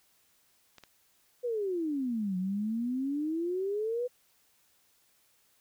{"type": "clicks", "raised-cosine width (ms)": 0.2, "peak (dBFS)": -32, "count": 2, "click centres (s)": [0.783, 0.837]}
{"type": "exponential two-way sweep", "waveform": "sine", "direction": "down then up", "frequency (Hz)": [502, 180.7, 502], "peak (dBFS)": -29, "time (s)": [1.43, 4.08], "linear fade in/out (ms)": 20, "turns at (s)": 2.37}
{"effects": ["white hiss -68 dBFS RMS until 5.6 s"]}